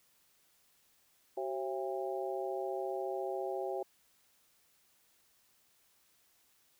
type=harmonic tone with a mistuned harmonic; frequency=134.2 Hz; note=C3; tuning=44 cents sharp; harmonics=3 / 4 / 5 / 6; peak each=-38 / -40 / -41 / -42 dBFS; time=1.37-3.83 s; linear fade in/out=5 ms; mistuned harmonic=3; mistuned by=-95 cents; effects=white hiss -70 dBFS RMS until 6.79 s